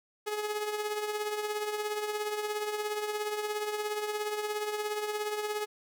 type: tone with tremolo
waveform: sawtooth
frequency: 421.4 Hz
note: G#4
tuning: 25 cents sharp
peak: -25 dBFS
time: 0.26-5.66 s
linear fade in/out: 20 ms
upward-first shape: triangle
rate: 17 Hz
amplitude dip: 60%
effects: none